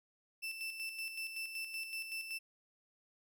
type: tone with tremolo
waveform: 35% pulse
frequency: 2659 Hz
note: E7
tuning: 14 cents sharp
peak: -37 dBFS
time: 0.42-2.39 s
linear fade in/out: 20 ms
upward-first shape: square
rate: 5.3 Hz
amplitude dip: 50%
effects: none